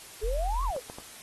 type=exponential two-way sweep; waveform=sine; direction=up then down; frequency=410 to 1142 to 464.8 Hz; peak=-30 dBFS; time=0.21-0.8 s; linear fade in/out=20 ms; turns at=0.64 s
type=tone; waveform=sine; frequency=43 Hz; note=F1; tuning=26 cents flat; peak=-27 dBFS; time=0.23-0.71 s; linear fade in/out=10 ms
type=clicks; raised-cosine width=1 ms; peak=-28 dBFS; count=3; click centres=0.764 / 0.899 / 0.985 s
effects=white hiss -47 dBFS RMS until 1.22 s + AAC 32 kbps